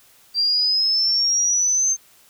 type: exponential sweep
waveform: sine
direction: up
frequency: 4699 to 6340 Hz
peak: -16 dBFS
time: 0.34-1.97 s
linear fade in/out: 50 ms
effects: white hiss -53 dBFS RMS until 2.29 s